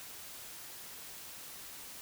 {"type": "silence", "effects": ["white hiss -48 dBFS RMS until 2.01 s"]}